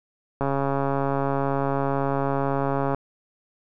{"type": "click train", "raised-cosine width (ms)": 1, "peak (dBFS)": -11, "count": 351, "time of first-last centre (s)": [0.41, 2.946], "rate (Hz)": 138, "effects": []}